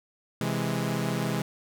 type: chord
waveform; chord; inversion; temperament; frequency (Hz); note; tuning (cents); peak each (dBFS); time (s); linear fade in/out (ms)
sawtooth; C augmented; none; equal; 130.81 / 164.81 / 207.7; C3 / E3 / G#3; 0 / 0 / 0; -27; 0.41-1.42; 2
effects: none